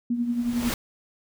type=tone with tremolo; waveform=sine; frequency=239.1 Hz; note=A#3; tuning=44 cents sharp; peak=-20 dBFS; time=0.1-0.7 s; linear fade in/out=5 ms; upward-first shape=triangle; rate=11 Hz; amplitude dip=65%
type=noise with exponential growth; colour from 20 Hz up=pink; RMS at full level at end=-26 dBFS; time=0.14-0.74 s; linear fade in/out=2 ms; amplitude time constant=130 ms
effects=none